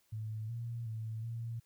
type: tone with pitch steps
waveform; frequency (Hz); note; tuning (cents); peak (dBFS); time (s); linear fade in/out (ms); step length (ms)
sine; 109.1 / 117.2 / 111 / 115.7; A2 / A#2 / A2 / A#2; -14 / +10 / +16 / -13; -37; 0.12-1.6; 10; 370
effects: white hiss -73 dBFS RMS until 1.65 s